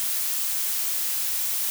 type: noise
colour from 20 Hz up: blue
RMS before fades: -26 dBFS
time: 0-1.7 s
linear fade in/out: 0 ms
effects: none